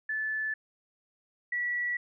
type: tone pair in turn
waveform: sine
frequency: 1741 / 1943.5 Hz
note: A6 / B6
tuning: -19 / -28 cents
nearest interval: major second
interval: 191 cents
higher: second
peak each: -29 / -28 dBFS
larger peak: second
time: 0.09-0.54 / 1.52-1.97 s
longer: neither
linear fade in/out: 5 ms
effects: none